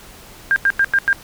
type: tone bursts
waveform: sine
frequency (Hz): 1600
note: G6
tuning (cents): +35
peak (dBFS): -11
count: 5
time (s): 0.51-1.129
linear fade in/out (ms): 0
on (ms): 51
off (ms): 91
effects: pink hiss -41 dBFS RMS until 1.23 s